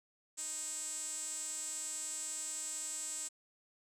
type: tone with band-pass filter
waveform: sawtooth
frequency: 311.1 Hz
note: D#4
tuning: in tune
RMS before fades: -41 dBFS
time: 0.37-3.29 s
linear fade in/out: 20 ms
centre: 7800 Hz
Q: 9
effects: none